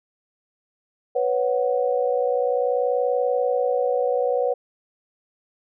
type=chord; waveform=sine; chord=B suspended second; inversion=none; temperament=equal; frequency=493.9 / 554.4 / 740 Hz; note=B4 / C#5 / F#5; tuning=0 / 0 / 0 cents; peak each=-21 / -24 / -27 dBFS; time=1.15-4.54 s; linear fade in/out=10 ms; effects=none